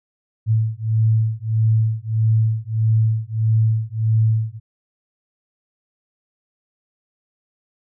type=beating tone pair; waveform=sine; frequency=110 / 111.6 Hz; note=A2 / A2; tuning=0 / +25 cents; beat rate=1.6 Hz; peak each=-18 dBFS; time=0.46-4.6 s; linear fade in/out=50 ms; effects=none